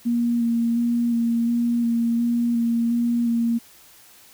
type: tone with vibrato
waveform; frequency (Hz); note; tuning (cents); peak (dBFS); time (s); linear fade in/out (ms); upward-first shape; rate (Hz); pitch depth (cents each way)
sine; 234.8; A#3; +13; -18; 0.05-3.59; 20; square; 1.4; 15
effects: white hiss -50 dBFS RMS until 4.33 s